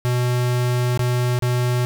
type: tone with dropouts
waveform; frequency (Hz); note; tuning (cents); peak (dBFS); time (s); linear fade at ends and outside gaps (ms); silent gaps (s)
square; 123.47; B2; 0; -18; 0.05-1.85; 0; 0.975-0.993 / 1.39-1.423
effects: none